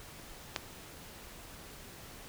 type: click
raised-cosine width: 0.2 ms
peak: -14 dBFS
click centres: 0.562 s
effects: pink hiss -50 dBFS RMS until 2.28 s